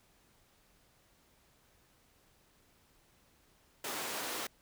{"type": "high-pass noise", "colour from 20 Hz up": "pink", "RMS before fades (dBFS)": -39, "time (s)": [3.84, 4.47], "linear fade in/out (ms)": 5, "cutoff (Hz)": 380, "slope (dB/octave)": 12, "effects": ["pink hiss -68 dBFS RMS until 4.61 s"]}